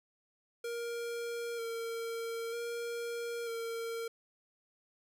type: tone with vibrato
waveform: square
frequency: 464.5 Hz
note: A#4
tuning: 6 cents flat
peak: -37 dBFS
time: 0.64-4.08 s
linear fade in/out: 5 ms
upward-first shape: square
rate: 0.53 Hz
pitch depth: 19 cents each way
effects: none

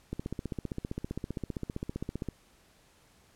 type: click train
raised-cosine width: 3 ms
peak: -21 dBFS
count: 34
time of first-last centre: 0.13-2.287 s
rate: 15.3 Hz
effects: pink hiss -63 dBFS RMS until 3.35 s + low-pass 12000 Hz 12 dB/octave

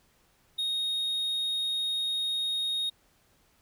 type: tone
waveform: triangle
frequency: 3729 Hz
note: A#7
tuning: in tune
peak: -26 dBFS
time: 0.58-2.9 s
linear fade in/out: 10 ms
effects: pink hiss -66 dBFS RMS until 3.61 s

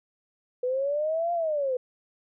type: linear two-way sweep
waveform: sine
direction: up then down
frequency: 491.1 to 698.5 to 493 Hz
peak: -24 dBFS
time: 0.63-1.77 s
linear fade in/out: 5 ms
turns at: 1.33 s
effects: none

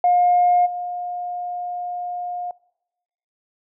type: tone with level steps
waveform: sine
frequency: 712 Hz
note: F5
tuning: 33 cents sharp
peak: -12 / -25 dBFS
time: 0.04-2.51 s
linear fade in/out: 2 ms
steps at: 0.65 s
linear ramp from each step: 20 ms
effects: noise-tail reverb RT60 0.9 s tail -23 dB re dry + tanh soft clip ceiling -8 dBFS

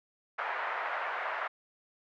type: band-pass noise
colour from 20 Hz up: white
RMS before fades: -35 dBFS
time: 0.38-1.48 s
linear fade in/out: 10 ms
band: 600 to 1800 Hz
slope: 24 dB/octave
effects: none

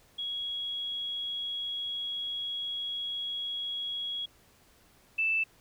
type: tone pair in turn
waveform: sine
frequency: 3322 / 2643 Hz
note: G#7 / E7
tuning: 0 / +4 cents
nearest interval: major third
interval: 396 cents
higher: first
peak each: -32 / -25 dBFS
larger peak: second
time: 0.18-4.26 / 5.18-5.44 s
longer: first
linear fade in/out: 10 ms
effects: pink hiss -62 dBFS RMS until 5.6 s

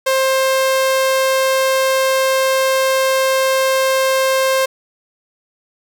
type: tone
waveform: sawtooth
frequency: 529 Hz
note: C5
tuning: 19 cents sharp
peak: -9 dBFS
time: 0.06-4.66 s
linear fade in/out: 10 ms
effects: none

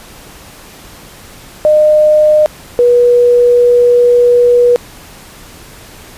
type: tone pair in turn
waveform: sine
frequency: 609 / 484.9 Hz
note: D#5 / B4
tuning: -37 / -32 cents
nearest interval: major third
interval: 395 cents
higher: first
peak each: -4 dBFS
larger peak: neither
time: 1.65-2.46 / 2.79-4.76 s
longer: second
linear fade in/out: 0 ms
effects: pink hiss -35 dBFS RMS until 6.17 s + resampled to 32000 Hz

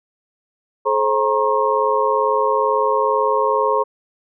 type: tone cluster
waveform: sine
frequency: 428.8 / 531 / 940 / 1078 Hz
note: A4 / C5 / A#5 / C#6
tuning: -45 / +25 / +14 / -49 cents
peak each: -20 dBFS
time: 0.85-3.84 s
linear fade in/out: 20 ms
effects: none

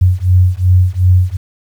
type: beating tone pair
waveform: sine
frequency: 90 / 92.7 Hz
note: F#2 / F#2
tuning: -47 / +4 cents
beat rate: 2.7 Hz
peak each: -10 dBFS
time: 0.01-1.37 s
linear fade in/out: 10 ms
effects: 7-bit

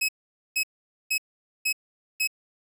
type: tone bursts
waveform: sawtooth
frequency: 2561 Hz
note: D#7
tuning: 49 cents sharp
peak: -19 dBFS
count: 5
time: 0.01-2.275 s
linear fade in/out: 10 ms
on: 77 ms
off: 470 ms
effects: none

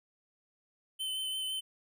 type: tone with vibrato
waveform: square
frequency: 3060 Hz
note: G7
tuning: 42 cents flat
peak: -34 dBFS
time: 0.99-1.61 s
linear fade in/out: 20 ms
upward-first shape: triangle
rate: 5.9 Hz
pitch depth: 17 cents each way
effects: none

